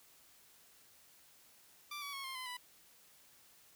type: tone with pitch steps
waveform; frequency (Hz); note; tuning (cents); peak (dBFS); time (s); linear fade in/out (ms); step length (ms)
15% pulse; 1176 / 1135.9 / 1097.2 / 1059.9 / 1023.8 / 988.9; D6 / C#6 / C#6 / C6 / C6 / B5; +2 / +42 / -18 / +22 / -38 / +2; -36; 1.91-2.57; 5; 110
effects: white hiss -64 dBFS RMS until 3.75 s